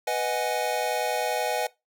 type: chord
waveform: square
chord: G# minor seventh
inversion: first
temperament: equal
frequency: 493.9 / 622.3 / 740 / 830.6 Hz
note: B4 / D#5 / F#5 / G#5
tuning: 0 / 0 / 0 / 0 cents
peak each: -31 dBFS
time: 0.07-1.67 s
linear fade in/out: 5 ms
effects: noise-tail reverb RT60 0.2 s tail -20 dB re dry